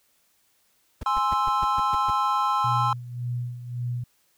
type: noise bursts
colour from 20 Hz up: brown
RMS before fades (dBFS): -31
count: 8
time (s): 1.01-2.104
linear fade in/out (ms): 5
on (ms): 23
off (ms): 130
type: chord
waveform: triangle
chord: Ab augmented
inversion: none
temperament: equal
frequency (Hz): 830.6 / 1046.5 / 1318.5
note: Ab5 / C6 / E6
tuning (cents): 0 / 0 / 0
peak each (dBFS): -25 / -22 / -24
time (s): 1.06-2.93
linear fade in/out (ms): 2
type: tone with tremolo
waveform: sine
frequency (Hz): 121.9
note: B2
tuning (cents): -22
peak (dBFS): -25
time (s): 2.64-4.04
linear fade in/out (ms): 5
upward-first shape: sine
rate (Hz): 1.8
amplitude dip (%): 70
effects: white hiss -66 dBFS RMS until 4.37 s